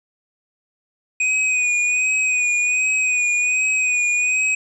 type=tone with vibrato; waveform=square; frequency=2489 Hz; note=D#7; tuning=in tune; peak=-17 dBFS; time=1.2-4.55 s; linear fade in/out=5 ms; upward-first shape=sine; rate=1.3 Hz; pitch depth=36 cents each way; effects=resampled to 22050 Hz